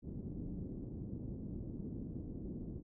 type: low-pass noise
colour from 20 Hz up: white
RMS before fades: -44 dBFS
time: 0.02-2.83 s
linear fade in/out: 50 ms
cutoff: 300 Hz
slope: 24 dB/octave
effects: none